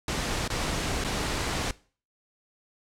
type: noise with dropouts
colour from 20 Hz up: pink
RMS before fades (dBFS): -29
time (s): 0.08-1.71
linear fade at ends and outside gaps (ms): 2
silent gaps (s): 0.478-0.501 / 1.04-1.046
effects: noise-tail reverb RT60 0.4 s tail -20 dB re dry + low-pass 8000 Hz 12 dB/octave